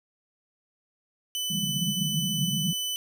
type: tone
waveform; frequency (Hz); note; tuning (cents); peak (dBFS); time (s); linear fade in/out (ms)
sawtooth; 3000; F#7; +23; -25; 1.35-2.96; 0
type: band-pass noise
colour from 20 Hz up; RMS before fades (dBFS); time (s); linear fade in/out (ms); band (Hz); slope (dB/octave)
white; -30; 1.5-2.73; 2; 140 to 210; 96
effects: none